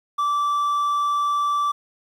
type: tone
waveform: triangle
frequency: 1164 Hz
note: D6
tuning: 16 cents flat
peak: -17 dBFS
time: 0.18-1.72 s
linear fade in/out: 10 ms
effects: 9-bit